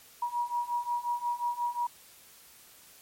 sine beating tone pair, 956 / 961.6 Hz, A#5 / B5, +43 / -46 cents, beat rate 5.6 Hz, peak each -33 / -31 dBFS, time 0.22-1.87 s, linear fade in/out 5 ms, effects white hiss -55 dBFS RMS until 3.01 s + MP3 64 kbps

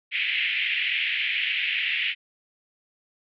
pink band-pass noise, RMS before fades -26 dBFS, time 0.11-2.15 s, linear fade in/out 50 ms, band 2000 to 3100 Hz, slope 48 dB/octave, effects none

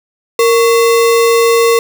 sine tone with sample-and-hold, 463.4 Hz, A#4, 10 cents flat, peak -6 dBFS, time 0.39-1.79 s, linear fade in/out 2 ms, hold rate 1575 Hz, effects none

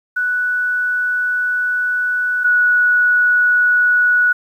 sine tone pair in turn, 1480 / 1468.1 Hz, F#6 / F#6, 0 / -14 cents, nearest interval unison, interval 14 cents, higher first, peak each -15 / -10 dBFS, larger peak second, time 0.16-2.44 / 2.44-4.33 s, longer first, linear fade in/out 10 ms, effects 8-bit

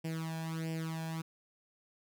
sawtooth tone with flanger, 161.9 Hz, E3, 31 cents flat, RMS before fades -38 dBFS, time 0.04-1.22 s, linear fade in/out 10 ms, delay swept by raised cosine 0.38 to 1.22 ms, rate 1.5 Hz, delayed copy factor +0.8, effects none

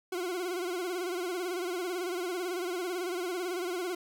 40% pulse tone with vibrato, 358.3 Hz, F4, 44 cents sharp, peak -31 dBFS, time 0.12-3.95 s, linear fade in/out 5 ms, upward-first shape sine, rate 18 Hz, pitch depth 87 cents each way, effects none

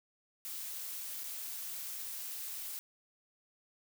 blue noise with dropouts, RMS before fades -42 dBFS, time 0.45-2.79 s, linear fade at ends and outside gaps 0 ms, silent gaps 1.235-1.241 s, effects none

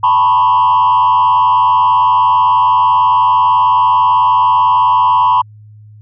sine tone with frequency modulation, 987.8 Hz, B5, in tune, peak -5 dBFS, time 0.03-5.42 s, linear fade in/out 10 ms, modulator 90.9 Hz, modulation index 0.95, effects tanh soft clip ceiling -5 dBFS + added 106 Hz sine -35 dBFS peak until 6.01 s

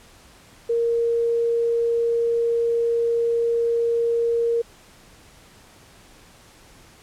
sine tone, 466.2 Hz, A#4, in tune, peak -18 dBFS, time 0.69-4.62 s, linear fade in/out 10 ms, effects pink hiss -50 dBFS RMS until 7.02 s + low-pass 11000 Hz 12 dB/octave

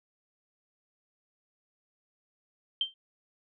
sine tone with exponential decay, 3139 Hz, G7, 2 cents sharp, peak -22 dBFS, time 2.81-2.94 s, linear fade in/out 2 ms, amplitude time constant 27 ms, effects none

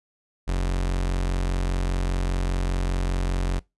40% pulse tone, 45 Hz, F#1, 47 cents flat, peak -21 dBFS, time 0.47-3.6 s, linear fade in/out 20 ms, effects noise-tail reverb RT60 0.2 s tail -23 dB re dry + resampled to 24000 Hz

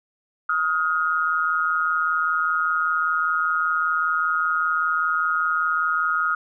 sine tone pair together, 1258 / 1423.1 Hz, D#6 / F6, +19 / +32 cents, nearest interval major second, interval 213 cents, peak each -22 dBFS, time 0.49-6.35 s, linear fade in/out 5 ms, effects none

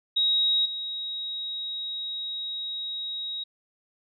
sine tone with level steps, 3800 Hz, A#7, 33 cents sharp, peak -20 / -30 dBFS, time 0.16-3.44 s, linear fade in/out 10 ms, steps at 0.65 s, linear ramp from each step 10 ms, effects none

